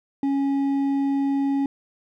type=tone with hard clipping; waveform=triangle; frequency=276.5 Hz; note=C#4; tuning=4 cents flat; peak=-21 dBFS; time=0.23-1.66 s; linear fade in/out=2 ms; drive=8 dB; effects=none